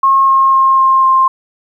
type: tone with pitch steps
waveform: sine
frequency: 1080 / 1073.8 / 1067.6 / 1061.4 / 1055.3 Hz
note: C#6 / C6 / C6 / C6 / C6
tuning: -45 / +45 / +35 / +24 / +14 cents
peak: -6 dBFS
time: 0.03-1.28 s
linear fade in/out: 5 ms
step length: 250 ms
effects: 8-bit